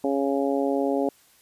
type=harmonic tone; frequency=138.59 Hz; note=C#3; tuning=in tune; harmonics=2 / 3 / 4 / 5 / 6; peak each=-25 / -27 / -27 / -31 / -34 dBFS; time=0.04-1.09 s; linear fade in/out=2 ms; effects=white hiss -58 dBFS RMS until 1.41 s + resampled to 32000 Hz